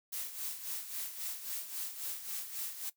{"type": "noise with tremolo", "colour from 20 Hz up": "blue", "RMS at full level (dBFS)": -38, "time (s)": [0.12, 2.9], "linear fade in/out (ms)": 10, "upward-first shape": "sine", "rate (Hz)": 3.7, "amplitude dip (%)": 65, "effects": ["noise-tail reverb RT60 0.1 s tail -17 dB re dry"]}